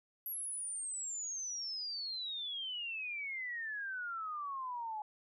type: exponential sweep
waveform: sine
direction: down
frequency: 11750 to 837 Hz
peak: -38 dBFS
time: 0.26-5.02 s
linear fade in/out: 2 ms
effects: none